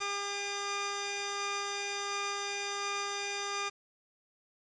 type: tone pair together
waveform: 10% pulse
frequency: 402.8 / 1207 Hz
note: G4 / D6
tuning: +47 / +47 cents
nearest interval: octave + perfect fifth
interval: 1900 cents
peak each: -28 dBFS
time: 0-3.7 s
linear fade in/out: 20 ms
effects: resampled to 16000 Hz + 9-bit